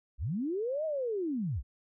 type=linear two-way sweep; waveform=sine; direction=up then down; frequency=42.83 to 645 to 42.83 Hz; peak=-30 dBFS; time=0.18-1.63 s; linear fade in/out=50 ms; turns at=0.85 s; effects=none